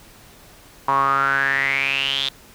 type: tone with band-pass filter sweep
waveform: sawtooth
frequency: 137.1 Hz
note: C#3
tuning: 19 cents flat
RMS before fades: -20 dBFS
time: 0.88-2.29 s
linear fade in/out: 5 ms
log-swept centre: 1000 to 3600 Hz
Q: 9.2
effects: pink hiss -47 dBFS RMS until 2.54 s